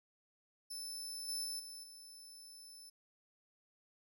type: tone with level steps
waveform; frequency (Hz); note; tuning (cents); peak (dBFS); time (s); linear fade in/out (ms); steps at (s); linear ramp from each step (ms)
25% pulse; 5274; E8; 0; -38 / -33 / -35 / -43 / -48; 0.7-2.9; 10; 1.28 / 1.44 / 1.59 / 1.83; 10
effects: none